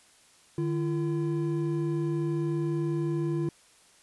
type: tone pair together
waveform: triangle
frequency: 151.2 / 339.4 Hz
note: D#3 / F4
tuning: -49 / -49 cents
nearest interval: octave + major second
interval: 1400 cents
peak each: -27 dBFS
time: 0.58-3.49 s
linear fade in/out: 2 ms
effects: white hiss -59 dBFS RMS until 4.02 s + resampled to 24000 Hz